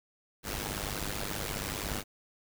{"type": "noise with amplitude modulation", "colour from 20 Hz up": "pink", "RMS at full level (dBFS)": -32, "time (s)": [0.43, 2.04], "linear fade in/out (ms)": 50, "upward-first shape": "sine", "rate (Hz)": 101, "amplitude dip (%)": 85, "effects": []}